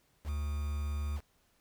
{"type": "tone with quantisation", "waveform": "triangle", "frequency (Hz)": 73.42, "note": "D2", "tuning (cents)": 0, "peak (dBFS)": -30, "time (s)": [0.24, 1.21], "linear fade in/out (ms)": 50, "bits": 8, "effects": ["pink hiss -71 dBFS RMS until 1.6 s"]}